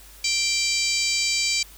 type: harmonic tone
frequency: 784 Hz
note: G5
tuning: in tune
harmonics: 3 / 4 / 5 / 6 / 7 / 8 / 9 / 10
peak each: -26 / -33 / -32 / -25 / -33 / -33 / -29 / -32 dBFS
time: 0.24-1.63 s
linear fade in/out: 5 ms
effects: added 50 Hz sine -48 dBFS peak until 1.77 s + white hiss -48 dBFS RMS until 1.77 s